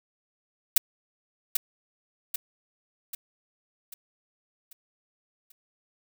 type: noise with echo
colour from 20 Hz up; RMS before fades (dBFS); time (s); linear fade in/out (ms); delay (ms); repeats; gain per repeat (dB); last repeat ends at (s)
blue; -17; 0.76-0.78; 5; 790; 6; -6; 5.52
effects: none